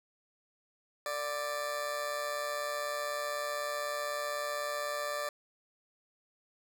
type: tone with amplitude modulation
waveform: 20% pulse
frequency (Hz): 588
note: D5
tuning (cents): +2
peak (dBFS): -26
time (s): 1.06-5.29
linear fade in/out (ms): 2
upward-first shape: sine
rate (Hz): 136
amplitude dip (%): 55
effects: none